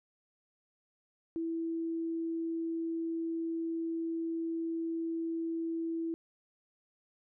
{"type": "tone", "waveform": "sine", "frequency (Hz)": 329.6, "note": "E4", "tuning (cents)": 0, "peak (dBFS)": -32, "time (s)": [1.36, 6.14], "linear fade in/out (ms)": 0, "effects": []}